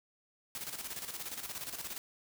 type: noise with tremolo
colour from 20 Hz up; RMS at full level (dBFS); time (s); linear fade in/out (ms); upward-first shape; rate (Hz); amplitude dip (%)
white; -40; 0.55-1.98; 0; square; 17; 60
effects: none